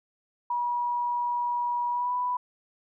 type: tone with pitch glide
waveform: sine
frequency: 965 to 988.7 Hz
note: B5 to B5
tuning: -40 to +2 cents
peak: -25 dBFS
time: 0.5-2.37 s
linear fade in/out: 5 ms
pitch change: +42 cents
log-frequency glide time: 1.9-2.13 s
effects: none